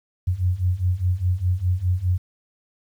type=beating tone pair; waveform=sine; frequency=88 / 92.9 Hz; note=F2 / F#2; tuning=+14 / +7 cents; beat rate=4.9 Hz; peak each=-23 / -21 dBFS; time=0.27-2.18 s; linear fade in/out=10 ms; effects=9-bit